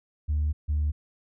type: tone pair in turn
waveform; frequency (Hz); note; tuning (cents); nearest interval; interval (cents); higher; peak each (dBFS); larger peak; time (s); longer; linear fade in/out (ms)
sine; 75.2 / 74.68; D2 / D2; +42 / +30; unison; 12; first; -21; neither; 0.28-0.53 / 0.68-0.92; first; 20
effects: tanh soft clip ceiling -20 dBFS